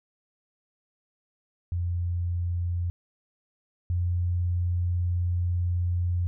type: tone pair in turn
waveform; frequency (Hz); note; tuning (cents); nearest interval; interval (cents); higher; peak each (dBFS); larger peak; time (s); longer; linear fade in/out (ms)
sine; 87.31 / 88.17; F2 / F2; 0 / +17; unison; 17; second; -25 / -23; second; 1.72-2.9 / 3.9-6.27; second; 0
effects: none